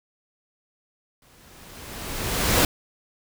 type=noise with exponential growth; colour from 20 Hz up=pink; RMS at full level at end=-17 dBFS; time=1.22-2.65 s; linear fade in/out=2 ms; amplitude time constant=310 ms; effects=none